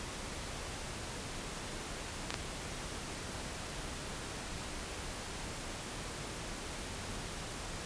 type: clicks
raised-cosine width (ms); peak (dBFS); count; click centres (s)
0.2; -16; 2; 2.305 / 2.342
effects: pink hiss -42 dBFS RMS until 7.85 s + resampled to 22050 Hz